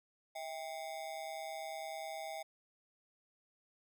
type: ring-modulated tone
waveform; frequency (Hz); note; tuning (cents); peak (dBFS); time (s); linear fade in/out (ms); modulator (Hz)
square; 720; F#5; -47; -39; 0.35-2.43; 10; 74.6
effects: none